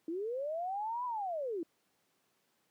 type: linear two-way sweep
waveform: sine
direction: up then down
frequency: 311.1 to 1009 to 311.1 Hz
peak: -34 dBFS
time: 0.08-1.63 s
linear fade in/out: 2 ms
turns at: 1.05 s
effects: pink hiss -75 dBFS RMS until 2.7 s + high-pass 200 Hz 12 dB/octave